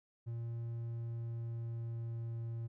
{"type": "tone with pitch glide", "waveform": "triangle", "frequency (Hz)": [116.54, 115.4], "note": ["A#2", "A#2"], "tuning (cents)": [0, -17], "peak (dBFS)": -36, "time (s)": [0.26, 2.68], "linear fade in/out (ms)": 20, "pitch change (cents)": -17, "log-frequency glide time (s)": [0.68, 2.52], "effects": []}